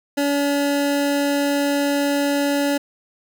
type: tone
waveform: 25% pulse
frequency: 284.6 Hz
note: C#4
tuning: 46 cents sharp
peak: -14 dBFS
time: 0.17-2.78 s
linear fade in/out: 10 ms
effects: none